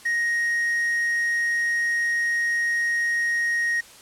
triangle tone with quantisation, 1874 Hz, A#6, 9 cents sharp, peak -19 dBFS, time 0.05-3.81 s, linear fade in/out 10 ms, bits 7, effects white hiss -47 dBFS RMS until 4.01 s + low-pass 10000 Hz 12 dB/octave

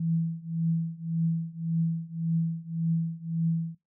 sine tone with tremolo, 164.81 Hz, E3, in tune, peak -22 dBFS, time 0-3.75 s, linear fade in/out 5 ms, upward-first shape triangle, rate 1.8 Hz, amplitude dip 95%, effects noise-tail reverb RT60 0.2 s tail -18 dB re dry

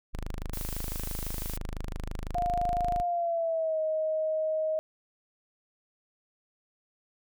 sawtooth tone, 25.96 Hz, G#0, in tune, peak -29 dBFS, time 0.13-3.03 s, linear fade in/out 10 ms
blue noise, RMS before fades -40 dBFS, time 0.53-1.57 s, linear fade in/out 5 ms
sine tone with pitch glide, 705 to 628.1 Hz, F5 to D#5, +16 to +16 cents, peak -26 dBFS, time 2.35-4.79 s, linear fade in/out 0 ms, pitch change -200 cents, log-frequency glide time 3.03-3.8 s
effects none

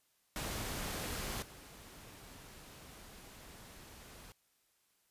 pink noise with level steps, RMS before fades -40 / -54 dBFS, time 0.36-4.32 s, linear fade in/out 0 ms, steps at 1.42 s, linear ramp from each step 5 ms, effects white hiss -75 dBFS RMS until 5.1 s + resampled to 32000 Hz

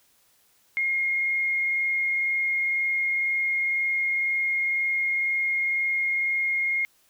sine tone with frequency modulation, 2141 Hz, C7, 39 cents sharp, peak -22 dBFS, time 0.77-6.85 s, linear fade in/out 0 ms, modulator 22 Hz, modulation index 0.51, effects white hiss -63 dBFS RMS until 7.09 s

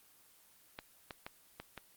clicks, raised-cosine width 0.3 ms, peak -26 dBFS, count 5, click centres 0.789 / 1.108 / 1.265 / 1.6 / 1.777 s, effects white hiss -64 dBFS RMS until 1.96 s + Opus 24 kbps

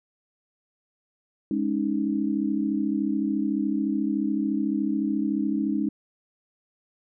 sine chord, Ab suspended fourth, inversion none, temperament equal, 207.7 / 277.2 / 311.1 Hz, Ab3 / Db4 / Eb4, 0 / 0 / 0 cents, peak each -27 dBFS, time 1.51-5.89 s, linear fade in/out 2 ms, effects none

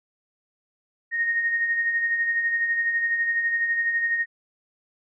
sine tone with tremolo, 1858 Hz, A#6, 6 cents flat, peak -19 dBFS, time 1.11-4.26 s, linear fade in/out 50 ms, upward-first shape sine, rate 12 Hz, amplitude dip 45%, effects none

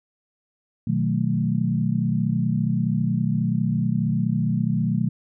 sine chord, B dominant seventh, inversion none, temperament equal, 123.47 / 155.56 / 185 / 220 Hz, B2 / D#3 / F#3 / A3, 0 / 0 / 0 / 0 cents, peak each -25 dBFS, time 0.87-5.09 s, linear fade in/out 5 ms, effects none

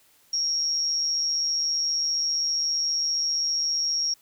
sine tone with amplitude modulation, 5588 Hz, F8, in tune, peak -20 dBFS, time 0.33-4.14 s, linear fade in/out 5 ms, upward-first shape sine, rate 155 Hz, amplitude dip 55%, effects white hiss -60 dBFS RMS until 4.21 s

